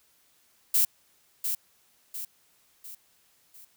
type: noise with echo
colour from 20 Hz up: violet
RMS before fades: -22 dBFS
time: 0.74-0.85 s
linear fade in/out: 5 ms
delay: 700 ms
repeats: 4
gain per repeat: -7 dB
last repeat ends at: 3.65 s
effects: white hiss -65 dBFS RMS until 3.76 s